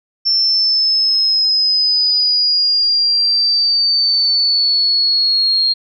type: exponential sweep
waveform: sine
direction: down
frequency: 5380 to 4230 Hz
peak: -11 dBFS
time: 0.25-5.74 s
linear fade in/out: 20 ms
effects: none